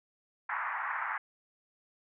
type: band-pass noise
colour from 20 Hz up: pink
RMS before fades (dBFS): -35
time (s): 0.49-1.18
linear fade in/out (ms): 5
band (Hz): 850 to 2000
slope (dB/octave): 48
effects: none